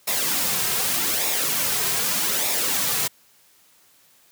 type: noise with flanger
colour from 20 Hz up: white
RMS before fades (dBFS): -23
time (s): 0.07-3.08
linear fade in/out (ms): 10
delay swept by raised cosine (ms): 0.65 to 3.55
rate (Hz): 0.83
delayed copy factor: -0.55
effects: white hiss -57 dBFS RMS until 4.31 s + high-pass 80 Hz 12 dB/octave